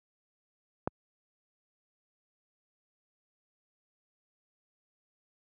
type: click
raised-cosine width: 1 ms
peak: -15 dBFS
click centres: 0.875 s
effects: high-pass 80 Hz 12 dB/octave